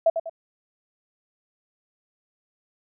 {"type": "tone with echo", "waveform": "sine", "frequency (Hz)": 659.3, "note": "E5", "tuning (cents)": 0, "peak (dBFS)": -14, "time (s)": [0.06, 0.1], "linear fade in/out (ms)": 5, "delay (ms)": 98, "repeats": 2, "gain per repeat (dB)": -8, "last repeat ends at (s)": 0.296, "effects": []}